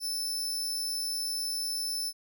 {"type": "tone with amplitude modulation", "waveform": "sawtooth", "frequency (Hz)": 5274, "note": "E8", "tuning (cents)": 0, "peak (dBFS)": -26, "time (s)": [0, 2.13], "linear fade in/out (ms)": 50, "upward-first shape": "sine", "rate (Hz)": 244, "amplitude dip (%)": 40, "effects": []}